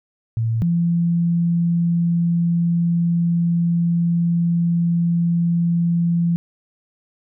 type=tone pair in turn; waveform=sine; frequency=113.7 / 170.36 Hz; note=A#2 / F3; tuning=-43 / -43 cents; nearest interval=perfect fifth; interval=700 cents; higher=second; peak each=-17 / -15 dBFS; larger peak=second; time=0.37-0.62 / 0.62-6.36 s; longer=second; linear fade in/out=0 ms; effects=none